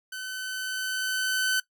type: tone with level ramp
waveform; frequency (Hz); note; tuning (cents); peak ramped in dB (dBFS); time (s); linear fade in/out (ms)
sawtooth; 1519; F#6; +45; -31 to -19; 0.12-1.6; 5
effects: noise-tail reverb RT60 0.1 s tail -18 dB re dry